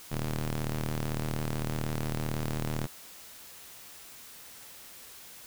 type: ring-modulated tone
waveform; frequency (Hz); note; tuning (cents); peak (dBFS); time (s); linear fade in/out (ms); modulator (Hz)
sawtooth; 77.78; D#2; 0; -23; 0.11-2.87; 10; 56.8
effects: white hiss -49 dBFS RMS until 5.46 s